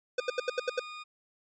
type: tone with pitch glide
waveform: 20% pulse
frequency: 1217 to 1226.9 Hz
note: D#6 to D#6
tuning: -39 to -25 cents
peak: -36 dBFS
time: 0.18-1.04 s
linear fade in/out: 20 ms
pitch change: +14 cents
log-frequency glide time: 0.39-0.52 s
type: tone bursts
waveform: square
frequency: 503 Hz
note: B4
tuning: 32 cents sharp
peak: -26 dBFS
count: 7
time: 0.18-0.796 s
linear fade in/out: 5 ms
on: 22 ms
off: 77 ms
effects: resampled to 16000 Hz

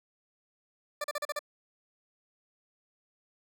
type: tone bursts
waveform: 20% pulse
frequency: 590 Hz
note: D5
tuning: 8 cents sharp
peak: -26 dBFS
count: 6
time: 1.01-1.392 s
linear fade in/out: 5 ms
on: 32 ms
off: 38 ms
effects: none

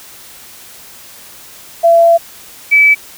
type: tone pair in turn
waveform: sine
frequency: 674 / 2300 Hz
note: E5 / D7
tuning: +38 / -37 cents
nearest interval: octave + major sixth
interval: 2125 cents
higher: second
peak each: -4 dBFS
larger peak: neither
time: 1.83-2.18 / 2.71-2.95 s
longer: first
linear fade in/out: 20 ms
effects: white hiss -36 dBFS RMS until 3.17 s

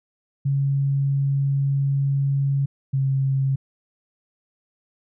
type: tone pair in turn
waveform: sine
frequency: 138.59 / 135.19 Hz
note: C#3 / C#3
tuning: 0 / -43 cents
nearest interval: unison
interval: 43 cents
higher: first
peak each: -18 dBFS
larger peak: neither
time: 0.45-2.66 / 2.93-3.56 s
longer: first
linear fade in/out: 10 ms
effects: none

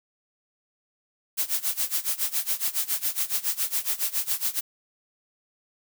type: noise with tremolo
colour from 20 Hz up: blue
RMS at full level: -24 dBFS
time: 1.37-4.61 s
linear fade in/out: 20 ms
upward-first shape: sine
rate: 7.2 Hz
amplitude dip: 90%
effects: none

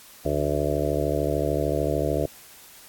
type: harmonic tone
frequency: 73.4 Hz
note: D2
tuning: in tune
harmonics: 1 / 2 / 4 / 5 / 6 / 7 / 8 / 9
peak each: -30 / -30 / -30 / -30 / -30 / -30 / -30 / -30 dBFS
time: 0.25-2.26 s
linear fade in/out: 5 ms
effects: white hiss -48 dBFS RMS until 2.88 s + AAC 64 kbps

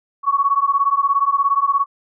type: beating tone pair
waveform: sine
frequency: 1108.7 / 1125.7 Hz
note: C#6 / C#6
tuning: 0 / +26 cents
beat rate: 17 Hz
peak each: -17 dBFS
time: 0.23-1.86 s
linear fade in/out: 50 ms
effects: none

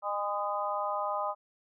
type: harmonic tone with a mistuned harmonic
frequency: 203.6 Hz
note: G#3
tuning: 34 cents flat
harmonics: 3 / 4 / 5 / 6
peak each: -35 / -35 / -35 / -35 dBFS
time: 0.02-1.35 s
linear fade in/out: 50 ms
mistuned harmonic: 6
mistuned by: +27 cents
effects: none

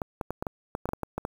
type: clicks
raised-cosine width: 1 ms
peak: -16 dBFS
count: 12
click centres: 0.018 / 0.212 / 0.306 / 0.425 / 0.468 / 0.751 / 0.856 / 0.89 / 0.934 / 1.033 / 1.18 / 1.251 s
effects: 7-bit

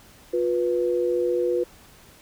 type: tone pair together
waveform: sine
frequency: 355.8 / 490.3 Hz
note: F4 / B4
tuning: +32 / -13 cents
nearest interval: tritone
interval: 555 cents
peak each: -23 / -23 dBFS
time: 0.33-1.64 s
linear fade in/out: 10 ms
effects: pink hiss -51 dBFS RMS until 2.21 s

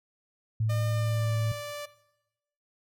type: tone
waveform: sine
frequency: 110.2 Hz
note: A2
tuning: 3 cents sharp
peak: -24 dBFS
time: 0.6-1.52 s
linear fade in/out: 5 ms
type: tone with pitch glide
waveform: sawtooth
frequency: 604 to 585.8 Hz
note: D5 to D5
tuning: +48 to -5 cents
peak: -31 dBFS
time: 0.69-1.86 s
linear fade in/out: 10 ms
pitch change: -53 cents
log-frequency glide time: 0.89-1.36 s
effects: noise-tail reverb RT60 0.9 s tail -17 dB re dry

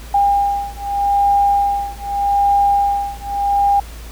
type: beating tone pair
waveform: sine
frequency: 804 / 804.82 Hz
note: G5 / G5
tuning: +44 / +45 cents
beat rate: 0.82 Hz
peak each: -16 dBFS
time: 0.14-3.8 s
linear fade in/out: 5 ms
effects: added 56 Hz sine -31 dBFS peak until 4.11 s + pink hiss -39 dBFS RMS until 4.11 s

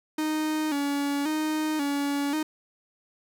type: tone with vibrato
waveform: 45% pulse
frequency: 296.4 Hz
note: D4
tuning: 16 cents sharp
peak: -25 dBFS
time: 0.18-2.43 s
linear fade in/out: 5 ms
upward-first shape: square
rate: 0.93 Hz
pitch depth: 75 cents each way
effects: none

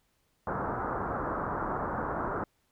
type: low-pass noise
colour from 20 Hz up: white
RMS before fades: -33 dBFS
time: 0.47-2.44 s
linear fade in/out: 2 ms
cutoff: 1400 Hz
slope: 48 dB/octave
effects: pink hiss -73 dBFS RMS until 2.71 s

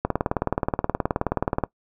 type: click train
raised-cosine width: 1 ms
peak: -7 dBFS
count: 31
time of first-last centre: 0.05-1.637 s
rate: 18.9 Hz
effects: noise-tail reverb RT60 0.1 s tail -21 dB re dry

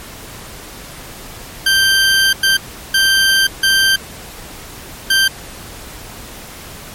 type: tone bursts at uneven times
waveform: 20% pulse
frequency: 1568 Hz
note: G6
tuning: in tune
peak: -5 dBFS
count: 5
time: 1.66-2.33 / 2.43-2.57 / 2.94-3.47 / 3.63-3.96 / 5.1-5.28 s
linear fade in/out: 5 ms
effects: pink hiss -33 dBFS RMS until 6.94 s + MP3 64 kbps

